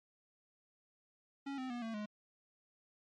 square tone with pitch steps, 277.2 / 258.6 / 241.3 / 225.2 / 210.1 Hz, C#4 / C4 / B3 / A3 / G#3, 0 / -20 / -40 / +40 / +20 cents, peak -40 dBFS, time 1.46-2.06 s, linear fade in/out 10 ms, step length 120 ms, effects low-pass 4000 Hz 12 dB/octave + MP3 48 kbps

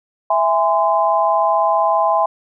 sine chord, E augmented, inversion none, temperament just, 659.3 / 824.1 / 1030.1 Hz, E5 / G#5 / B#5, 0 / -14 / -27 cents, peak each -17 dBFS, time 0.3-2.26 s, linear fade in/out 5 ms, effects none

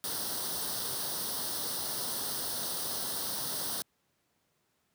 white noise with comb filter, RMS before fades -35 dBFS, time 0.04-3.82 s, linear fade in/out 0 ms, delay 0.21 ms, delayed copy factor +0.8, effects pink hiss -75 dBFS RMS until 4.94 s + high-pass 100 Hz 12 dB/octave

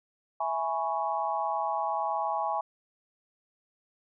sine chord, C# minor seventh, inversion first, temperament equal, 659.3 / 830.6 / 987.8 / 1108.7 Hz, E5 / G#5 / B5 / C#6, 0 / 0 / 0 / 0 cents, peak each -34 / -30 / -35 / -34 dBFS, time 0.4-2.61 s, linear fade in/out 5 ms, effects none

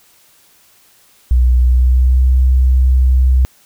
sine tone with pitch glide, 61.74 to 64.1 Hz, B1 to C2, 0 to -35 cents, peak -7 dBFS, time 1.31-3.45 s, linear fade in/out 0 ms, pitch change +65 cents, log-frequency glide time 1.59-2.25 s, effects white hiss -50 dBFS RMS until 3.65 s

